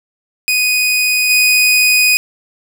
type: tone with level steps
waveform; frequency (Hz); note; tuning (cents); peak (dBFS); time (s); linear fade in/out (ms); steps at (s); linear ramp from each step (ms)
sawtooth; 2489; D#7; 0; -8 / -5; 0.48-2.17; 0; 1.29; 20
effects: none